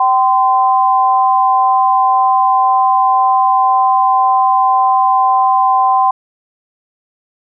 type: tone pair together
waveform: sine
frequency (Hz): 772 / 1029.9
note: G5 / C6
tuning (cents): -27 / -28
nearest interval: perfect fourth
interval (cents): 499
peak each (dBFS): -11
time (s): 0-6.11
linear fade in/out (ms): 5
effects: none